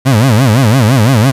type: tone with vibrato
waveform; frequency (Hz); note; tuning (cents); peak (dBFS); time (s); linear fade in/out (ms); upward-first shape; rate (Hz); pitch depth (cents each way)
30% pulse; 120; B2; -49; -3; 0.05-1.32; 20; sine; 5.9; 250
effects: resampled to 32000 Hz + 7-bit